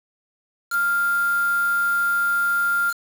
sine tone with quantisation, 1396.9 Hz, F6, in tune, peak -18 dBFS, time 0.7-2.94 s, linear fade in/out 50 ms, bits 5, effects none

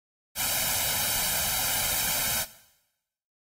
white noise with comb filter, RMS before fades -27 dBFS, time 0.35-2.46 s, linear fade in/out 50 ms, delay 1.3 ms, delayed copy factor +0.85, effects noise-tail reverb RT60 0.9 s tail -17 dB re dry + AAC 48 kbps

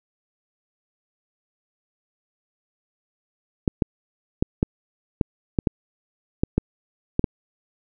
clicks, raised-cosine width 3 ms, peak -5 dBFS, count 11, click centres 3.678 / 3.822 / 4.425 / 4.629 / 5.212 / 5.588 / 5.672 / 6.435 / 6.58 / 7.194 / 7.242 s, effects none

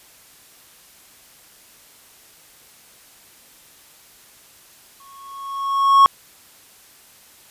triangle tone with exponential growth, 1100 Hz, C#6, 14 cents flat, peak -4 dBFS, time 5-6.06 s, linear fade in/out 0 ms, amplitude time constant 230 ms, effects white hiss -49 dBFS RMS until 7.5 s + resampled to 32000 Hz

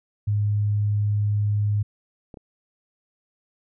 sine tone, 103.83 Hz, G#2, in tune, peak -19 dBFS, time 0.27-1.83 s, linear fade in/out 10 ms
clicks, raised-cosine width 2 ms, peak -27 dBFS, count 2, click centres 2.342 / 2.372 s
effects none

